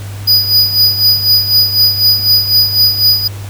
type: tone with tremolo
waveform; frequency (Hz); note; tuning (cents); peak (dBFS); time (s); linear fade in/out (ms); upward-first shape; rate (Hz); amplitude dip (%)
square; 4936; D#8; -15; -5; 0.27-3.28; 10; sine; 4; 70
effects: added 100 Hz sine -22 dBFS peak until 3.49 s + pink hiss -33 dBFS RMS until 3.49 s